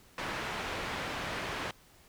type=low-pass noise; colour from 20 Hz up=white; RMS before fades=-37 dBFS; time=0.18-1.71 s; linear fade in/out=2 ms; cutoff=2100 Hz; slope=12 dB/octave; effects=pink hiss -60 dBFS RMS until 2.08 s